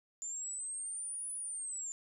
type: linear two-way sweep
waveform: sine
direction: up then down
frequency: 7110 to 9956 to 7110 Hz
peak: -38 dBFS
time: 0.22-1.92 s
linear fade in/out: 0 ms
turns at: 1.33 s
effects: none